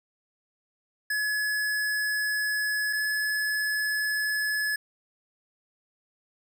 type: tone pair in turn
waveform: square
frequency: 1700 / 1708.4 Hz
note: G#6 / G#6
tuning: +40 / +48 cents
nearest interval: unison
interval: 8 cents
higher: second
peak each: -26 dBFS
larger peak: neither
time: 1.1-2.93 / 2.93-4.76 s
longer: neither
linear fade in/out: 5 ms
effects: 10-bit